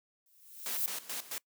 violet noise with exponential growth, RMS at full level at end -30 dBFS, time 0.26-0.86 s, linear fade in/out 1 ms, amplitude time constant 130 ms
white noise with tremolo, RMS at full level -38 dBFS, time 0.66-1.38 s, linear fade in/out 0 ms, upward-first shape square, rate 4.6 Hz, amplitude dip 80%
effects noise-tail reverb RT60 0.1 s tail -24 dB re dry + high-pass 200 Hz 12 dB/octave

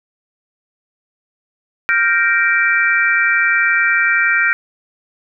sine chord, G minor seventh, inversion third, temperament equal with one note detuned, 1396.9 / 1568 / 1864.7 / 2338 Hz, F6 / G6 / Bb6 / D7, 0 / 0 / 0 / -8 cents, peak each -17 dBFS, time 1.89-4.53 s, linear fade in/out 0 ms, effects none

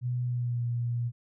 sine tone with pitch glide, 123.47 to 119.47 Hz, B2 to A#2, 0 to +43 cents, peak -27 dBFS, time 0.01-1.12 s, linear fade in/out 50 ms, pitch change -57 cents, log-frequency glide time 0.24-0.64 s, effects none

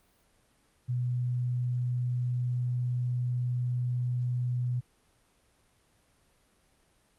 sine tone, 123.47 Hz, B2, in tune, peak -27 dBFS, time 0.88-4.81 s, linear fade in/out 20 ms, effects pink hiss -67 dBFS RMS until 7.18 s + Opus 32 kbps

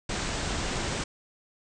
pink low-pass noise, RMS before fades -31 dBFS, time 0.09-1.04 s, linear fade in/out 5 ms, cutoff 8500 Hz, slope 96 dB/octave, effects none

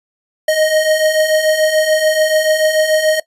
square beating tone pair, 618 / 624.9 Hz, D#5 / D#5, -12 / +7 cents, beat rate 6.9 Hz, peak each -18 / -13 dBFS, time 0.48-3.2 s, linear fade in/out 5 ms, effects noise-tail reverb RT60 0.1 s tail -19 dB re dry + resampled to 32000 Hz

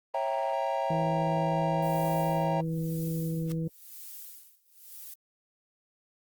triangle chord, C# diminished seventh, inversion none, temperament equal with one note detuned, 547.4 / 659.3 / 784 / 932.3 Hz, C#5 / E5 / G5 / Bb5, -22 / 0 / 0 / 0 cents, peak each -31 dBFS, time 0.14-2.61 s, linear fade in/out 5 ms
harmonic tone, 162.7 Hz, E3, 22 cents flat, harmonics 1 / 2 / 3, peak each -29 / -38 / -40 dBFS, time 0.9-3.68 s, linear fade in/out 5 ms
violet noise with tremolo, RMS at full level -43 dBFS, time 1.82-5.14 s, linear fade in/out 5 ms, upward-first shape sine, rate 0.98 Hz, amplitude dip 95%
white noise with exponential growth, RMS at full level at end -40 dBFS, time 3.43-3.52 s, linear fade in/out 1 ms, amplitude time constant 19 ms
effects Opus 24 kbps

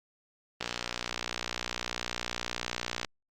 click train, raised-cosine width 0.2 ms, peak -14 dBFS, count 147, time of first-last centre 0.61-3.047 s, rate 59.9 Hz, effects Opus 24 kbps

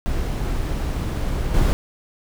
brown noise with level steps, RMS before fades -23 / -17 dBFS, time 0.06-1.73 s, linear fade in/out 0 ms, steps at 1.54 s, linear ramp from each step 5 ms, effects none

